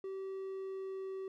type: tone with pitch glide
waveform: triangle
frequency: 385 to 382.8 Hz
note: G4 to G4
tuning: -31 to -41 cents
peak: -37 dBFS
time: 0.04-1.28 s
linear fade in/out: 2 ms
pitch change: -10 cents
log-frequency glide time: 0.2-1.15 s
effects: none